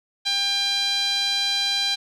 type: tone with band-pass filter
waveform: sawtooth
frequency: 798 Hz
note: G5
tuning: 31 cents sharp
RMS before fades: -23 dBFS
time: 0.25-1.96 s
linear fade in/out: 20 ms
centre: 3900 Hz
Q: 4.2
effects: none